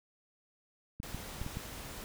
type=clicks; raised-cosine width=5 ms; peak=-26 dBFS; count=5; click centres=1.001 / 1.146 / 1.415 / 1.464 / 1.571 s
type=noise; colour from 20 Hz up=pink; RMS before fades=-45 dBFS; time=1.03-2.04 s; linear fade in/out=0 ms
effects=none